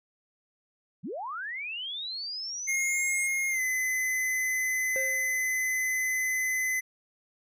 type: linear sweep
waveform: sine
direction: up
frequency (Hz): 128.2 to 8372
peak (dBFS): -33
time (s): 1.03-3.28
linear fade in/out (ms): 20
type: tone with pitch glide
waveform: square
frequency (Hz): 2142 to 2030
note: C7 to B6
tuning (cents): +40 to +47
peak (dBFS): -27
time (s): 2.67-6.81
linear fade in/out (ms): 20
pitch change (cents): -93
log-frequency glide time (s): 3.49-3.61
type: tone with exponential decay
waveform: triangle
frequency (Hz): 528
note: C5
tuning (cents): +16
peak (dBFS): -28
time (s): 4.96-5.56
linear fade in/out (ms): 0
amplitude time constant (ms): 130
effects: none